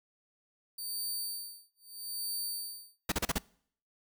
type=tone with tremolo; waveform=15% pulse; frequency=4599 Hz; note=D8; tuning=37 cents flat; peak=-27 dBFS; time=0.78-2.99 s; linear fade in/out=5 ms; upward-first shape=sine; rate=0.79 Hz; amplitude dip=100%
type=noise bursts; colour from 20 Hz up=pink; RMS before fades=-30 dBFS; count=5; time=3.09-3.384 s; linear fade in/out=5 ms; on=30 ms; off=36 ms
effects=noise-tail reverb RT60 0.6 s tail -24 dB re dry